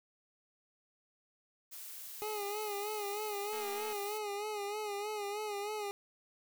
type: noise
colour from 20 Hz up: blue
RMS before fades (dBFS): -47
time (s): 1.71-4.19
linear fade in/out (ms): 20
type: tone with vibrato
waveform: 25% pulse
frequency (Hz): 415.3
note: G#4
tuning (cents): 0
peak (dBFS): -33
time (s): 2.22-5.91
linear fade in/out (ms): 0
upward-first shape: sine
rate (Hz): 3.2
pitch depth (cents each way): 59
type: click train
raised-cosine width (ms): 0.3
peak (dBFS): -35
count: 93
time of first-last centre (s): 3.53-3.927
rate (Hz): 232
effects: none